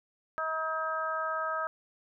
harmonic tone, 318.2 Hz, D#4, 39 cents sharp, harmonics 2 / 3 / 4 / 5, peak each -36 / -40 / -32 / -37 dBFS, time 0.38-1.67 s, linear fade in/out 0 ms, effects none

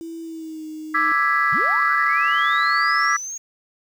sine tone with pitch glide, 329.6 to 311.1 Hz, E4 to D#4, 0 to 0 cents, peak -30 dBFS, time 0.01-1.12 s, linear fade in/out 0 ms, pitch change -100 cents, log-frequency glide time 0.21-0.66 s
sine chord, E dominant seventh, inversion third, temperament equal, 1174.7 / 1318.5 / 1661.2 / 1975.5 Hz, D6 / E6 / G#6 / B6, 0 / 0 / 0 / 0 cents, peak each -21 dBFS, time 0.94-3.17 s, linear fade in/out 10 ms
sine linear sweep, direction up, 98.2 to 6645 Hz, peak -28 dBFS, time 1.52-3.38 s, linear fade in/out 10 ms
effects tanh soft clip ceiling -8 dBFS + 8-bit

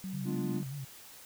sine tone, 189.3 Hz, F#3, 40 cents sharp, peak -36 dBFS, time 0.04-0.63 s, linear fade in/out 0 ms
sine tone with vibrato, 138.59 Hz, C#3, in tune, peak -37 dBFS, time 0.13-0.85 s, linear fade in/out 10 ms, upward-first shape sine, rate 6.8 Hz, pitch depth 88 cents each way
triangle chord, G# diminished seventh, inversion none, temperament equal, 207.7 / 246.9 / 293.7 / 349.2 Hz, G#3 / B3 / D4 / F4, 0 / 0 / 0 / 0 cents, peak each -37 dBFS, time 0.24-0.63 s, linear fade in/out 50 ms
effects white hiss -52 dBFS RMS until 1.25 s

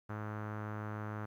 sawtooth tone with low-pass filter, 106.2 Hz, G#2, 39 cents sharp, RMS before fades -41 dBFS, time 0.09-1.26 s, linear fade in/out 10 ms, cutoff 1400 Hz, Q 2.8, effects 12-bit

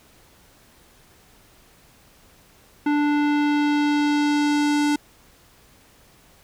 square tone with low-pass filter sweep, 293.7 Hz, D4, in tune, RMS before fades -20 dBFS, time 2.86-4.96 s, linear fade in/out 5 ms, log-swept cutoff 2000 to 8700 Hz, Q 0.88, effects pink hiss -54 dBFS RMS until 6.43 s

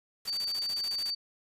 white noise bursts, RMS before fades -43 dBFS, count 12, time 0.25-1.105 s, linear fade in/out 5 ms, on 52 ms, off 21 ms
sine tone, 4597 Hz, D8, 38 cents flat, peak -30 dBFS, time 0.27-1.15 s, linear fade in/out 10 ms
effects resampled to 32000 Hz

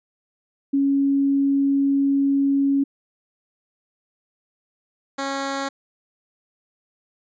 sine / 10% pulse tone pair in turn, 277.2 / 274.2 Hz, C#4 / C#4, 0 / -19 cents, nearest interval unison, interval 19 cents, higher first, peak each -16 / -16 dBFS, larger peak neither, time 0.73-2.84 / 5.18-5.69 s, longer first, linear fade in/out 10 ms, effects resampled to 16000 Hz

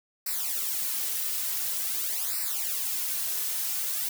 blue noise with flanger, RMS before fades -30 dBFS, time 0.26-4.09 s, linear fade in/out 5 ms, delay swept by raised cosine 0.3 to 3.7 ms, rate 0.47 Hz, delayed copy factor -1, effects none

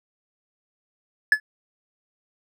triangle tone with exponential decay, 1716 Hz, A6, 44 cents flat, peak -7 dBFS, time 1.32-1.4 s, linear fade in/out 2 ms, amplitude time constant 17 ms, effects none

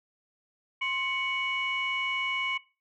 sine tone cluster, 1054 / 2230 / 2938 Hz, C6 / C#7 / F#7, +12 / +10 / -13 cents, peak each -34 / -28 / -35 dBFS, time 0.81-2.58 s, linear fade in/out 10 ms, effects noise-tail reverb RT60 0.3 s tail -19 dB re dry + tanh soft clip ceiling -20 dBFS

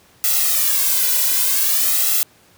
blue noise with flanger, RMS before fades -17 dBFS, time 0.24-2.23 s, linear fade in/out 0 ms, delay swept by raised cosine 1.5 to 2.03 ms, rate 0.52 Hz, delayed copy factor +1, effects pink hiss -52 dBFS RMS until 2.57 s + high-pass 80 Hz 12 dB/octave

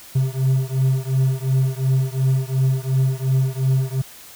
triangle beating tone pair, 130.81 / 133.61 Hz, C3 / C3, 0 / +37 cents, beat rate 2.8 Hz, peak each -17 / -18 dBFS, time 0.15-4.02 s, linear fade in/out 10 ms, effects white hiss -42 dBFS RMS until 4.35 s

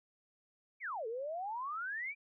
sine exponential two-way sweep, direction down then up, 2392 to 432.5 to 2392 Hz, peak -37 dBFS, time 0.8-2.15 s, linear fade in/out 50 ms, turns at 1.07 s, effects none

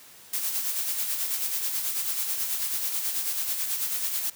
blue noise with tremolo, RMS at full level -27 dBFS, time 0.33-4.3 s, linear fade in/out 5 ms, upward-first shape sine, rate 9.2 Hz, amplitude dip 45%, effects white hiss -50 dBFS RMS until 4.35 s + high-pass 60 Hz 12 dB/octave

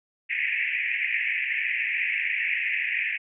white band-pass noise, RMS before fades -27 dBFS, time 0.29-3.18 s, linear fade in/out 20 ms, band 1800 to 2600 Hz, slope 96 dB/octave, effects none

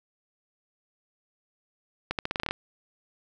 accelerating click train, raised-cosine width 0.3 ms, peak -12 dBFS, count 10, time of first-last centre 2.11-2.51 s, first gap 78 ms, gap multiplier 0.85, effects none

